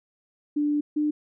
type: tone pair in turn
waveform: sine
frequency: 294.6 / 299.7 Hz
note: D4 / D4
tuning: +6 / +35 cents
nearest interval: unison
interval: 29 cents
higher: second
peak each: -21 dBFS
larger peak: neither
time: 0.56-0.81 / 0.96-1.11 s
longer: first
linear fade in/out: 10 ms
effects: none